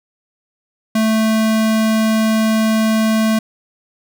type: tone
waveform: square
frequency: 220 Hz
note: A3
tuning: in tune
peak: -13 dBFS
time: 0.95-3.39 s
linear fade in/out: 5 ms
effects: none